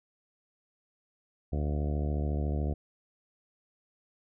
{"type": "harmonic tone with a mistuned harmonic", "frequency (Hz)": 73.9, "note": "D2", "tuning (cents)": 11, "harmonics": [1, 2, 3, 4, 5, 6, 7, 8, 9, 10], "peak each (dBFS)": [-29, -35, -39, -41, -43, -45, -46, -47, -48, -49], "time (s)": [1.52, 2.74], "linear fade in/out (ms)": 10, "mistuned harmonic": 10, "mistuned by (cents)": -50, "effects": []}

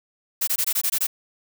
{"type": "noise bursts", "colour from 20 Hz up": "blue", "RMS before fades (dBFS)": -22, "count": 8, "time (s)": [0.41, 1.07], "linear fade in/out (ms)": 10, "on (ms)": 65, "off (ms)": 20, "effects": []}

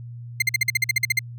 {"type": "tone bursts", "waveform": "40% pulse", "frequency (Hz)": 2093, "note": "C7", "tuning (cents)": 0, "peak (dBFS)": -15, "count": 12, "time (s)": [0.4, 1.192], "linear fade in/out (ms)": 5, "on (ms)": 22, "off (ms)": 48, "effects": ["added 119 Hz sine -34 dBFS peak until 1.38 s"]}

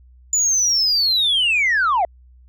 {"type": "linear sweep", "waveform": "sine", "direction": "down", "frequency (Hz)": [7040, 643], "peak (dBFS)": -13, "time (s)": [0.33, 2.05], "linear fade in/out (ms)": 2, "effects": ["tanh soft clip ceiling -12 dBFS", "added 62 Hz sine -45 dBFS peak until 2.48 s"]}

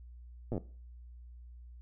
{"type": "slowing click train", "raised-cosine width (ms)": 2, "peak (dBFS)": -23, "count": 7, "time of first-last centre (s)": [0.52, 0.579], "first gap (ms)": 8, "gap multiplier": 1.08, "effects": ["noise-tail reverb RT60 0.4 s tail -18 dB re dry", "added 60 Hz sine -48 dBFS peak until 1.81 s"]}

